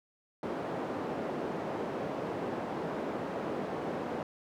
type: band-pass noise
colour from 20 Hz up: white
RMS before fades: -36 dBFS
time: 0.43-4.23 s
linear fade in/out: 2 ms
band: 190 to 580 Hz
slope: 12 dB/octave
effects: none